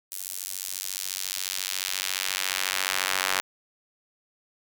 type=tone with high-pass filter sweep; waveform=square; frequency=47.12 Hz; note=F#1; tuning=32 cents sharp; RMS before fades=-30 dBFS; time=0.11-3.41 s; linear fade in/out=10 ms; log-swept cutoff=9100 to 1300 Hz; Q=0.78; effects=none